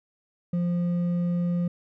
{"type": "tone with hard clipping", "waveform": "sine", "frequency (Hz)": 174.61, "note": "F3", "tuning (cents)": 0, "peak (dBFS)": -24, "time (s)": [0.53, 1.68], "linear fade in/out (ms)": 5, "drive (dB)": 4, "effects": []}